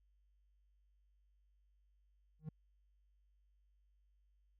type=tone with exponential growth; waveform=triangle; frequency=155.5 Hz; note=D#3; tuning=1 cent flat; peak=-36 dBFS; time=2.39-2.49 s; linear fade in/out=5 ms; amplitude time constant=21 ms; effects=added 50 Hz sine -70 dBFS peak until 4.59 s